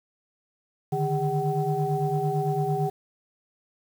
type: tone cluster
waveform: sine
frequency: 145.4 / 154.3 / 403.4 / 756 Hz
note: D3 / D#3 / G4 / F#5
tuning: -17 / -14 / +50 / +37 cents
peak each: -28 dBFS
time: 0.92-2.9 s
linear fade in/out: 10 ms
effects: tanh soft clip ceiling -13 dBFS + 8-bit